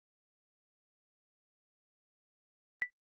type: tone with exponential decay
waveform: sine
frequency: 1975.5 Hz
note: B6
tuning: in tune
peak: -25 dBFS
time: 2.82-2.9 s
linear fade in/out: 0 ms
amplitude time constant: 16 ms
effects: noise-tail reverb RT60 0.1 s tail -24 dB re dry + Opus 24 kbps